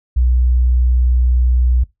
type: tone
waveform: sine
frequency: 61.74 Hz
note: B1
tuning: in tune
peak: -10 dBFS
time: 0.16-1.84 s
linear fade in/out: 10 ms
effects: noise-tail reverb RT60 0.2 s tail -21 dB re dry